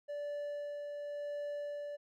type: tone with tremolo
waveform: triangle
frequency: 582 Hz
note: D5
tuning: 16 cents flat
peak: -35 dBFS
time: 0.08-1.97 s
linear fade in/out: 20 ms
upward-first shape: sine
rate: 0.92 Hz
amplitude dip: 30%
effects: none